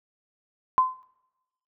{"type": "tone with exponential decay", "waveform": "sine", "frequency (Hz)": 1029, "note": "C6", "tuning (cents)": -29, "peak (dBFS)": -13, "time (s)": [0.78, 1.03], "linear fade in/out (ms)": 0, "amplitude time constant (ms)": 53, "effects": ["noise-tail reverb RT60 1.0 s tail -24 dB re dry"]}